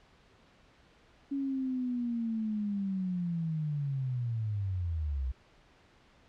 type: linear sweep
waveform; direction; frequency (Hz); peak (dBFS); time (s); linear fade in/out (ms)
sine; down; 279.8 to 61.3; -30; 1.31-5.32; 10
effects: pink hiss -62 dBFS RMS until 6.28 s + low-pass 4000 Hz 12 dB/octave